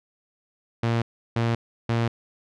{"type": "tone bursts", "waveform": "sawtooth", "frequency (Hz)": 116, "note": "A#2", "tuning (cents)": -8, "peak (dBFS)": -17, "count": 3, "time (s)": [0.83, 2.08], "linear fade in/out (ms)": 5, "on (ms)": 190, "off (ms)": 340, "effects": ["low-pass 4000 Hz 12 dB/octave"]}